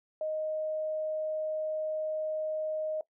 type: tone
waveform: sine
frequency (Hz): 622.3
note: D#5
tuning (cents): 0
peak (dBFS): -30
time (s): 0.21-3.01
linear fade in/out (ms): 2
effects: noise-tail reverb RT60 0.1 s tail -19 dB re dry